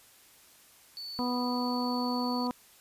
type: tone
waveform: triangle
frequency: 4475 Hz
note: C#8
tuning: 16 cents sharp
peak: -37 dBFS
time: 0.97-2.47 s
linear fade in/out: 0 ms
type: harmonic tone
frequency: 246.9 Hz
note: B3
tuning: in tune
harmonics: 1 / 2 / 3 / 4 / 5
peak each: -30 / -38 / -39 / -35 / -43 dBFS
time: 1.19-2.51 s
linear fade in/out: 0 ms
effects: white hiss -58 dBFS RMS until 2.8 s + resampled to 32000 Hz